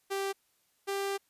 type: tone pair in turn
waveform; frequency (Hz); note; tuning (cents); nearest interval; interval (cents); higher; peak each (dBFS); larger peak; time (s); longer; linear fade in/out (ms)
sawtooth; 392 / 395.4; G4 / G4; 0 / +15; unison; 15; second; -27; neither; 0.1-0.33 / 0.87-1.18; second; 20
effects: white hiss -72 dBFS RMS until 1.29 s + resampled to 32000 Hz